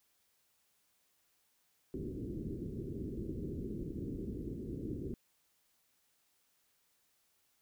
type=low-pass noise; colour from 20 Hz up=white; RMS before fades=-41 dBFS; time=1.94-5.14 s; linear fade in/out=0 ms; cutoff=390 Hz; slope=48 dB/octave; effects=white hiss -75 dBFS RMS until 7.61 s